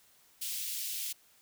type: high-pass noise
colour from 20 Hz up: white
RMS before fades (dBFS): -37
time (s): 0.41-1.13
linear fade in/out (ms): 10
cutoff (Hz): 2600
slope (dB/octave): 24
effects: white hiss -64 dBFS RMS until 1.41 s